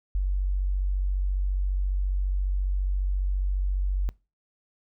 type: tone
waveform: sine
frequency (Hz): 47.3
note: F#1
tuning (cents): +39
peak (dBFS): -22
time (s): 0.15-4.09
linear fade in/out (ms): 0
effects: noise-tail reverb RT60 0.3 s tail -24 dB re dry